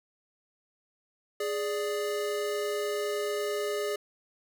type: tone pair together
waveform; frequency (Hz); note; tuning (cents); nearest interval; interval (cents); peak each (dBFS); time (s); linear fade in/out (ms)
square; 415.3 / 587.3; G#4 / D5; 0 / 0; tritone; 600; -31 / -35; 1.4-3.96; 5
effects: none